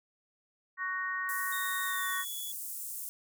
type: harmonic tone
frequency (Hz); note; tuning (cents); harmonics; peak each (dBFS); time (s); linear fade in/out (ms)
372.4; F#4; +11; 3 / 4 / 5; -37 / -39 / -34; 0.77-2.25; 50
type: high-pass noise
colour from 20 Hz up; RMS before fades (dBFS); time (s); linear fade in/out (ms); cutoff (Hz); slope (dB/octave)
pink; -40; 1.29-3.09; 0; 8400; 24
type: tone with pitch glide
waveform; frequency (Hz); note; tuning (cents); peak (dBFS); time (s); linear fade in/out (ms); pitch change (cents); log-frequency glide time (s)
sawtooth; 3700 to 3393; A#7 to G#7; -14 to +36; -38; 1.52-2.52; 5; -150; 1.85-2.21
effects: none